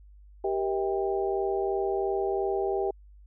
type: tone cluster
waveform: sine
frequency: 391.7 / 474.6 / 643 / 793 Hz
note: G4 / A#4 / E5 / G5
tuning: -1 / +31 / -43 / +20 cents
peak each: -27 / -34 / -34 / -33 dBFS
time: 0.44-2.91 s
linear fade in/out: 5 ms
effects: added 50 Hz sine -49 dBFS peak until 3.26 s